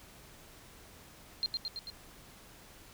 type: tone with echo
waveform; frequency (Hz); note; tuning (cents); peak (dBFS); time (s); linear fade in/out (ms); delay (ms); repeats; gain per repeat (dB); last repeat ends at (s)
sine; 4186; C8; 0; -28; 1.43-1.46; 0; 110; 4; -3; 1.9
effects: pink hiss -55 dBFS RMS until 2.93 s